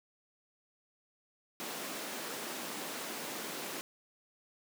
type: high-pass noise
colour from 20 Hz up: pink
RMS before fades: -41 dBFS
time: 1.6-3.81 s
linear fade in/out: 0 ms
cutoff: 220 Hz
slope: 24 dB/octave
effects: none